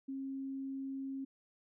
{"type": "tone", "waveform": "sine", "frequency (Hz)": 270, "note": "C#4", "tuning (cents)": -45, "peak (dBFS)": -38, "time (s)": [0.08, 1.25], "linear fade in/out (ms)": 10, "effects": []}